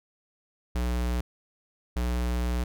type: tone pair in turn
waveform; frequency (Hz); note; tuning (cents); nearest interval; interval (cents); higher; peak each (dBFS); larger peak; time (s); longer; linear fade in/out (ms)
square; 60.6 / 60.6; B1 / B1; -32 / -32; unison; 0; neither; -26; neither; 0.75-1.21 / 1.96-2.64; second; 5
effects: none